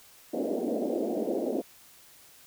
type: band-pass noise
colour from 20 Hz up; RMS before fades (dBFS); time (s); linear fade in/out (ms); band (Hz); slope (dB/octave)
pink; -30; 0.33-1.62; 10; 230 to 650; 48
effects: white hiss -55 dBFS RMS until 2.46 s

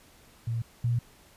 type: tone pair in turn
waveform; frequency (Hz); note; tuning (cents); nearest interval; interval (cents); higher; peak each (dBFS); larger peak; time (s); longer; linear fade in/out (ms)
sine; 115.5 / 119.3; A#2 / A#2; -16 / +41; minor second; 57; second; -27 / -23; second; 0.47-0.62 / 0.84-0.99; neither; 5
effects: pink hiss -57 dBFS RMS until 1.36 s + resampled to 32000 Hz

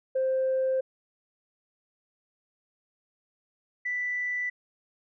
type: tone pair in turn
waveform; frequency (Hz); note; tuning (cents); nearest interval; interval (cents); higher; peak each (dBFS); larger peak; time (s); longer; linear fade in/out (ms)
sine; 524 / 1978.4; C5 / B6; +2 / +3; octave + major seventh; 2301; second; -22 / -27; first; 0.15-0.81 / 3.85-4.5; first; 10
effects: tanh soft clip ceiling -20 dBFS

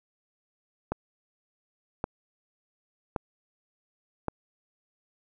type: click train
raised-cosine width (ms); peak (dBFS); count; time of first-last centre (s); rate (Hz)
1; -14; 4; 0.92-4.283; 0.892
effects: none

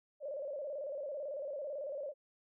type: tone with vibrato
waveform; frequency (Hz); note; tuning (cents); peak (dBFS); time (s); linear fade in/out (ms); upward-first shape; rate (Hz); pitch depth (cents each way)
sine; 570; C#5; +48; -38; 0.2-2.14; 50; square; 18; 91
effects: none

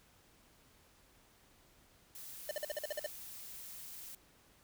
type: noise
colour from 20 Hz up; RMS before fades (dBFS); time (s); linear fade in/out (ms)
blue; -49; 2.15-4.15; 2
type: tone bursts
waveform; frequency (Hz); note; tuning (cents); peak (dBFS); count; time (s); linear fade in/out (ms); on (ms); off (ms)
square; 601; D5; +40; -36; 9; 2.49-3.063; 2; 21; 48
effects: pink hiss -66 dBFS RMS until 4.63 s

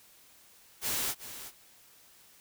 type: noise with echo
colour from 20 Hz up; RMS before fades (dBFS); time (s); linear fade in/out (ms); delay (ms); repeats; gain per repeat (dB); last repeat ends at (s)
white; -32; 0.81-1.15; 50; 370; 1; -12; 1.52
effects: white hiss -59 dBFS RMS until 2.4 s

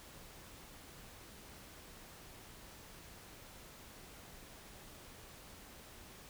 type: silence
effects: pink hiss -55 dBFS RMS until 6.29 s

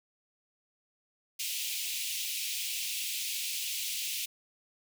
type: high-pass noise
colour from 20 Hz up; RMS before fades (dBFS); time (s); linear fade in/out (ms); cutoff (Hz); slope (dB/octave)
pink; -35; 1.39-4.26; 10; 2400; 48
effects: none

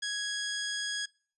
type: tone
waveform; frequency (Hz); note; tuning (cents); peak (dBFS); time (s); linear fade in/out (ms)
15% pulse; 1661.2; G#6; 0; -25; 0.02-1.06; 10
effects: noise-tail reverb RT60 0.5 s tail -26 dB re dry + resampled to 24000 Hz

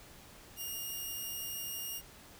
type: tone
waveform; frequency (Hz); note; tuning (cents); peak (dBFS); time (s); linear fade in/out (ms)
5% pulse; 2838; F7; +27; -29; 0.56-2.02; 50
effects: pink hiss -55 dBFS RMS until 2.39 s

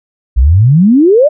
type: exponential sweep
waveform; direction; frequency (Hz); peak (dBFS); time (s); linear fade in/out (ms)
sine; up; 55.6 to 631; -3; 0.36-1.29; 20
effects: none

